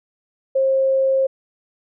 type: tone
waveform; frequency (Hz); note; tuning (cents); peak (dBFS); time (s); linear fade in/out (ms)
sine; 534; C5; +35; -14; 0.55-1.27; 10
effects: none